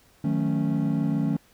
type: chord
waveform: triangle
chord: D# half-diminished seventh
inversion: none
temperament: equal with one note detuned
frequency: 155.56 / 182.56 / 220 / 277.2 Hz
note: D#3 / F#3 / A3 / C#4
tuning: 0 / -23 / 0 / 0 cents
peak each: -24 / -27 / -25 / -25 dBFS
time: 0.24-1.37 s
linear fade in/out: 5 ms
effects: tanh soft clip ceiling -13 dBFS + pink hiss -59 dBFS RMS until 1.53 s